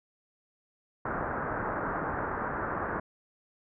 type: low-pass noise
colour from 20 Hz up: white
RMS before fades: -33 dBFS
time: 1.05-3 s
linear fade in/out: 5 ms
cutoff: 1600 Hz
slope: 48 dB/octave
effects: none